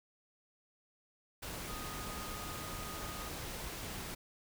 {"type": "tone in noise", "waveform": "sine", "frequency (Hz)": 1241, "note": "D#6", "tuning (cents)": -5, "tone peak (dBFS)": -48, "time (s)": [1.67, 3.29], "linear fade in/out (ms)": 10, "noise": "pink", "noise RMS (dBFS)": -43, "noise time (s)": [1.42, 4.15], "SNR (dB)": -8, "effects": []}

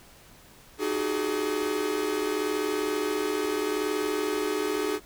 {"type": "tone cluster", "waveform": "45% pulse", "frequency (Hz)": [306.4, 360, 381.4, 422.2], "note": ["D#4", "F#4", "G4", "G#4"], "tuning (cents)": [-27, -47, -47, 29], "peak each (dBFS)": [-32, -38, -32, -29], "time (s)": [0.78, 5], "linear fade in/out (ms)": 50, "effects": ["pink hiss -53 dBFS RMS until 5.05 s"]}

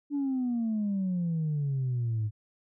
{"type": "exponential sweep", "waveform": "sine", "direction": "down", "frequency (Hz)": [292.6, 104.4], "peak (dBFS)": -25, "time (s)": [0.1, 2.31], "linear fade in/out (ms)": 50, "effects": ["tanh soft clip ceiling -24 dBFS"]}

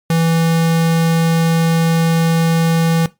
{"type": "tone", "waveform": "square", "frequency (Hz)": 164.81, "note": "E3", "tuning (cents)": 0, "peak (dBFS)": -12, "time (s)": [0.1, 3.06], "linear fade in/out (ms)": 2, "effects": ["noise-tail reverb RT60 0.2 s tail -18 dB re dry", "MP3 96 kbps"]}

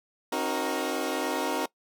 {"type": "chord", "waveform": "20% pulse", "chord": "C half-diminished seventh", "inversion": "none", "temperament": "equal with one note detuned", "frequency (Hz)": [267.9, 311.1, 370, 466.2], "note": ["C4", "Eb4", "Gb4", "Bb4"], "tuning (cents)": [41, 0, 0, 0], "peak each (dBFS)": -28, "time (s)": [0.32, 1.66], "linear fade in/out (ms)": 5, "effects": ["noise-tail reverb RT60 0.1 s tail -21 dB re dry"]}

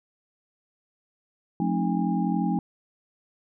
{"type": "tone cluster", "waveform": "sine", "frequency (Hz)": [178.6, 218.9, 269.9, 312.9, 813], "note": ["F3", "A3", "C#4", "D#4", "G#5"], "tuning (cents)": [39, -9, -46, 10, -37], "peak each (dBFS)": [-26, -28, -30, -30, -32], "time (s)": [1.6, 2.59], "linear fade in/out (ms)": 2, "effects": []}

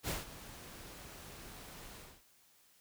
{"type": "noise with ADSR envelope", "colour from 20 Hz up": "pink", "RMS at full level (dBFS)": -36, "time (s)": [0.03, 2.23], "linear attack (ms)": 56, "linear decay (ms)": 160, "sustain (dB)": -15, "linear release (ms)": 260, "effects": ["white hiss -67 dBFS RMS until 2.8 s"]}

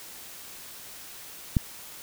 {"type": "click", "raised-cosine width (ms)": 5, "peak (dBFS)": -8, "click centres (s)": 1.568, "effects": ["white hiss -44 dBFS RMS until 2.02 s"]}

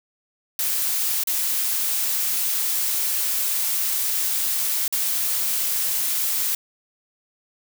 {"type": "noise with dropouts", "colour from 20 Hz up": "blue", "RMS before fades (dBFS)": -23, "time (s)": [0.59, 6.55], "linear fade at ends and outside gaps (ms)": 2, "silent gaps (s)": [[1.237, 1.272], [4.879, 4.925]], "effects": []}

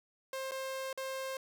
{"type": "tone with dropouts", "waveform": "sawtooth", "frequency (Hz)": 530, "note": "C5", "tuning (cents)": 22, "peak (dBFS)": -33, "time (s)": [0.33, 1.37], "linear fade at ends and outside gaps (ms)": 2, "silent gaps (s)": [[0.511, 0.518], [0.929, 0.975]], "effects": []}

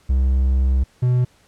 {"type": "tone pair in turn", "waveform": "triangle", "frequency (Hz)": [65.41, 124.48], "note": ["C2", "B2"], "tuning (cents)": [0, 14], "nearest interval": "major seventh", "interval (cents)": 1114, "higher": "second", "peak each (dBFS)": -12, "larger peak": "neither", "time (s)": [[0.09, 0.84], [1.02, 1.25]], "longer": "first", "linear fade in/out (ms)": 10, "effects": ["pink hiss -56 dBFS RMS until 1.47 s", "low-pass 10000 Hz 12 dB/octave"]}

